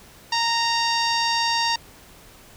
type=tone with low-pass filter; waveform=sawtooth; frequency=927 Hz; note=A#5; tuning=10 cents flat; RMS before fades=-22 dBFS; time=0.32-1.76 s; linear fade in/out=5 ms; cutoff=5100 Hz; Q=4.2; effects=pink hiss -48 dBFS RMS until 2.56 s